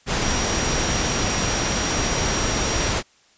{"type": "tone in noise", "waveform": "sine", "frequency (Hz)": 5700, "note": "F8", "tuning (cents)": 34, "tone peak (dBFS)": -29, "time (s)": [0.2, 2.94], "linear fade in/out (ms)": 50, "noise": "pink", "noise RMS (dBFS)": -22, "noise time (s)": [0.06, 3.03], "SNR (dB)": -10, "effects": ["white hiss -57 dBFS RMS until 3.37 s", "resampled to 16000 Hz"]}